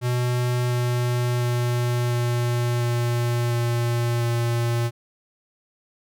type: tone with pitch steps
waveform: square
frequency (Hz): 123.1 / 122.25 / 121.41 / 120.57 / 119.73 / 118.91 / 118.09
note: B2 / B2 / B2 / B2 / A#2 / A#2 / A#2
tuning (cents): -5 / -17 / -29 / -41 / +47 / +35 / +23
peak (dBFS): -21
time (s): 0.01-4.91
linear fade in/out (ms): 50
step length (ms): 700
effects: none